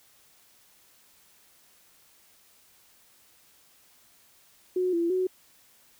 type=tone with pitch steps; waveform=sine; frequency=365.8 / 339 / 370.4 Hz; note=F#4 / E4 / F#4; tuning=-20 / +49 / +2 cents; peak=-23 dBFS; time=4.76-5.27 s; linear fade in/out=5 ms; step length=170 ms; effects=white hiss -60 dBFS RMS until 5.99 s